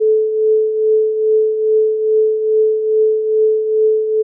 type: tone with tremolo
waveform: sine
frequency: 434.7 Hz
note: A4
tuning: 21 cents flat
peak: -8 dBFS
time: 0-4.23 s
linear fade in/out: 20 ms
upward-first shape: triangle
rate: 2.4 Hz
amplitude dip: 60%
effects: none